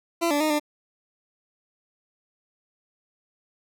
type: tone with pitch steps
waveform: 20% pulse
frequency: 337.5 / 290.8 / 308.9 / 297.9 Hz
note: E4 / D4 / D#4 / D4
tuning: +41 / -17 / -12 / +25 cents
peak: -16 dBFS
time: 0.21-0.598 s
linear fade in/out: 20 ms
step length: 97 ms
effects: none